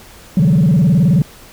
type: tone with vibrato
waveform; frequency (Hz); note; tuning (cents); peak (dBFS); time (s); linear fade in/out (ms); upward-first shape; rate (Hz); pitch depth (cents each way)
sine; 163.5; E3; -14; -6; 0.37-1.22; 2; square; 19; 240
effects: tanh soft clip ceiling -6 dBFS + pink hiss -40 dBFS RMS until 1.52 s